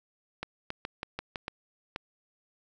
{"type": "clicks", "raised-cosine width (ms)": 0.3, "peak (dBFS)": -18, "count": 8, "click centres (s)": [0.43, 0.704, 0.851, 1.031, 1.19, 1.358, 1.481, 1.961], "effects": []}